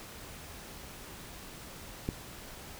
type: click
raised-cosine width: 3 ms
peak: -18 dBFS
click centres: 2.089 s
effects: pink hiss -47 dBFS RMS until 2.79 s